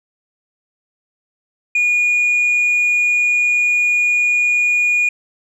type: tone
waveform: sine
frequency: 2443 Hz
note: D#7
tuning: 32 cents flat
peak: -10 dBFS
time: 1.75-5.09 s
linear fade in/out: 5 ms
effects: tanh soft clip ceiling -11 dBFS